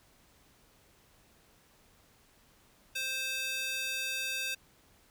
square tone with high-pass filter, 523.3 Hz, C5, in tune, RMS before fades -35 dBFS, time 2.95-4.55 s, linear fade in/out 10 ms, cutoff 2500 Hz, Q 1.6, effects pink hiss -64 dBFS RMS until 5.1 s

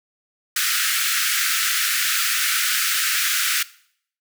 pink high-pass noise, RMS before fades -21 dBFS, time 0.56-3.63 s, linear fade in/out 5 ms, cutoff 1300 Hz, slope 96 dB/octave, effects noise-tail reverb RT60 0.6 s tail -19 dB re dry

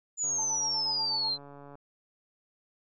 sine exponential sweep, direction down, 7040 to 4054 Hz, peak -27 dBFS, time 0.17-1.38 s, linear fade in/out 50 ms
click train, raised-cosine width 1 ms, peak -35 dBFS, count 216, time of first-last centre 0.24-1.754 s, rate 142 Hz
sine tone with tremolo, 880 Hz, A5, in tune, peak -35 dBFS, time 0.38-1.29 s, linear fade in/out 5 ms, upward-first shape sine, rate 8.2 Hz, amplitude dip 85%
effects none

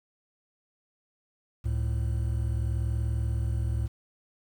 triangle tone pair together, 69.36 / 110.1 Hz, C#2 / A2, +2 / +2 cents, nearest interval minor sixth, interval 800 cents, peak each -26 / -27 dBFS, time 1.64-3.88 s, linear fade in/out 20 ms, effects 9-bit

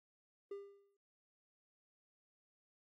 triangle tone with exponential decay, 400.1 Hz, G4, 35 cents sharp, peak -39 dBFS, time 0.51-0.97 s, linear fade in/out 5 ms, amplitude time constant 99 ms, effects AAC 32 kbps

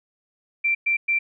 sine tone bursts, 2353 Hz, D7, 3 cents sharp, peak -18 dBFS, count 3, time 0.64-1.19 s, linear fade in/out 10 ms, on 110 ms, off 110 ms, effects none

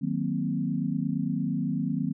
sine chord, C half-diminished seventh, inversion first, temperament equal, 155.56 / 185 / 233.1 / 261.6 Hz, Eb3 / Gb3 / Bb3 / C4, 0 / 0 / 0 / 0 cents, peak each -31 dBFS, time 0.01-2.13 s, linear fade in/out 20 ms, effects none

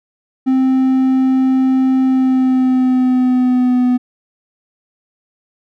triangle tone with pitch glide, 261.6 to 249.1 Hz, C4 to B3, 0 to +15 cents, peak -8 dBFS, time 0.46-3.98 s, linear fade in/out 20 ms, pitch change -85 cents, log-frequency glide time 2.04-3.87 s, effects none

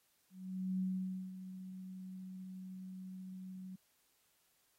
sine tone with ADSR envelope, 186.8 Hz, F#3, 17 cents sharp, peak -33 dBFS, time 0.3-3.76 s, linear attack 500 ms, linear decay 510 ms, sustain -12 dB, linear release 8 ms, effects white hiss -75 dBFS RMS until 4.78 s + AAC 48 kbps

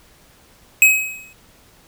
square tone with exponential decay, 2546 Hz, D#7, 39 cents sharp, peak -6 dBFS, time 0.82-1.33 s, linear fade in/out 1 ms, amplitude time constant 110 ms, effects pink hiss -51 dBFS RMS until 1.87 s

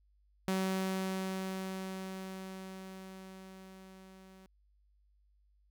sawtooth tone with level ramp, 189.4 Hz, F#3, 41 cents sharp, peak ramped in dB -26 to -51 dBFS, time 0.48-4.46 s, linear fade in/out 0 ms, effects added 50 Hz sine -66 dBFS peak until 5.7 s

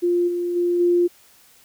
sine tone with level steps, 350 Hz, F4, 4 cents sharp, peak -16 / -21 / -17 / -14 dBFS, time 0.02-1.08 s, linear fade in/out 20 ms, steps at 0.27 / 0.55 / 0.79 s, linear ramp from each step 20 ms, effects white hiss -53 dBFS RMS until 1.64 s

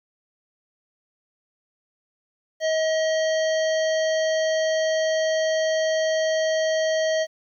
harmonic tone, 635 Hz, D#5, 35 cents sharp, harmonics 1 / 3 / 5 / 7 / 9 / 10, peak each -20 / -30 / -34 / -37 / -39 / -40 dBFS, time 2.6-7.27 s, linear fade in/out 50 ms, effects 10-bit

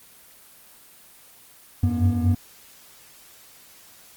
triangle tone cluster, 89.5 / 94.1 / 98.2 / 240.1 Hz, F2 / F#2 / G2 / B3, +43 / +30 / +4 / -49 cents, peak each -22 dBFS, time 1.83-2.35 s, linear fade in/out 5 ms, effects white hiss -50 dBFS RMS until 4.16 s + Opus 24 kbps

